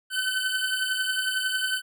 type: beating tone pair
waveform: 25% pulse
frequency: 1517 / 1528 Hz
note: F#6 / G6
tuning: +43 / -45 cents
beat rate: 11 Hz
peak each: -23 / -26 dBFS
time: 0.1-1.82 s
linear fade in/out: 50 ms
effects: none